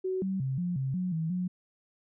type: tone with pitch steps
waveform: sine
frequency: 374.4 / 191.2 / 132.8 / 177.1 / 133.5 / 182.4 / 161.3 / 181.2 Hz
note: F#4 / G3 / C3 / F3 / C3 / F#3 / E3 / F#3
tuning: +20 / -43 / +26 / +24 / +35 / -24 / -37 / -36 cents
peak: -28 dBFS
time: 0.04-1.48 s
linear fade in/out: 10 ms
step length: 180 ms
effects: none

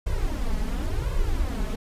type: noise with flanger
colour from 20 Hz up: brown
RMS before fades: -25 dBFS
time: 0.06-1.76 s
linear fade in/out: 10 ms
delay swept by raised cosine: 1.9 to 4.7 ms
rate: 0.93 Hz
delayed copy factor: +0.9
effects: resampled to 32000 Hz

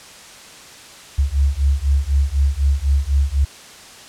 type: beating tone pair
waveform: sine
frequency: 67.8 / 71.8 Hz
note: C#2 / D2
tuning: -38 / -39 cents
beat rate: 4 Hz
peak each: -17 dBFS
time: 1.18-3.45 s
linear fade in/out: 10 ms
effects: white hiss -40 dBFS RMS until 4.08 s + low-pass 8000 Hz 12 dB/octave

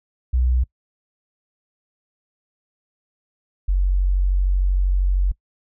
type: tone pair in turn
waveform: sine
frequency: 62 / 46.45 Hz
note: B1 / F#1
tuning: +7 / +7 cents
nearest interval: perfect fourth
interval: 500 cents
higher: first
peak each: -15 dBFS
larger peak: neither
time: 0.33-0.64 / 3.68-5.32 s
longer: second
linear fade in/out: 10 ms
effects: noise-tail reverb RT60 0.1 s tail -23 dB re dry

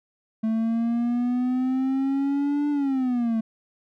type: exponential two-way sweep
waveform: triangle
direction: up then down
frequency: 220 to 293.7 to 220 Hz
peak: -19 dBFS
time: 0.43-3.41 s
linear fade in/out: 10 ms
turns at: 2.7 s
effects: none

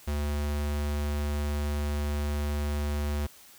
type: tone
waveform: square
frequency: 73.42 Hz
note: D2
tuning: in tune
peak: -28 dBFS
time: 0.07-3.27 s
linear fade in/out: 10 ms
effects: white hiss -53 dBFS RMS until 3.58 s

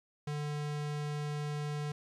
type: tone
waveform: square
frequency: 148 Hz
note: D3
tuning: 14 cents sharp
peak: -35 dBFS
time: 0.27-1.92 s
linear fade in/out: 5 ms
effects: low-pass 8000 Hz 12 dB/octave + 12-bit

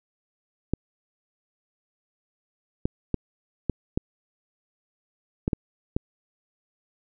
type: clicks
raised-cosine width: 3 ms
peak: -10 dBFS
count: 8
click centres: 0.736 / 2.855 / 3.143 / 3.697 / 3.975 / 5.479 / 5.532 / 5.965 s
effects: none

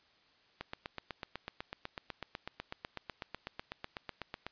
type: click train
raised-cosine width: 0.3 ms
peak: -23 dBFS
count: 32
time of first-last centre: 0.61-4.466 s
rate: 8.04 Hz
effects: white hiss -67 dBFS RMS until 4.51 s + resampled to 11025 Hz

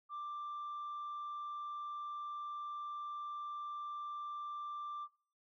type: tone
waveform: sine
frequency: 1180 Hz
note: D6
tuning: 8 cents sharp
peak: -39 dBFS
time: 0.09-5.08 s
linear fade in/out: 50 ms
effects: noise-tail reverb RT60 0.4 s tail -19 dB re dry + tanh soft clip ceiling -39 dBFS

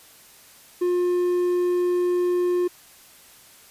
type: tone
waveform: triangle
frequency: 355.9 Hz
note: F4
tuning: 33 cents sharp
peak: -17 dBFS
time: 0.81-2.68 s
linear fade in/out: 10 ms
effects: white hiss -50 dBFS RMS until 3.7 s + resampled to 32000 Hz

